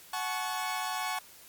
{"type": "chord", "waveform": "sawtooth", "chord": "F# minor", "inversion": "none", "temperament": "equal with one note detuned", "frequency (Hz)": [740, 861.4, 1108.7], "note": ["F#5", "A5", "C#6"], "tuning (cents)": [0, -37, 0], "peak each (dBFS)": -32, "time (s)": [0.13, 1.19], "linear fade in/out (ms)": 5, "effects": ["white hiss -53 dBFS RMS until 1.48 s", "MP3 96 kbps"]}